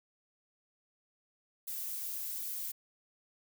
violet noise with flanger, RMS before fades -39 dBFS, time 1.67-2.72 s, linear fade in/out 10 ms, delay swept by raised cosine 1.9 to 6.9 ms, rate 1.2 Hz, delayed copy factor +0.75, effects none

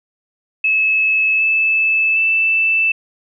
sine tone with pitch steps, 2595 / 2621 / 2646 Hz, E7 / E7 / E7, -28 / -11 / +6 cents, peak -12 dBFS, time 0.64-2.92 s, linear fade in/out 5 ms, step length 760 ms, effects none

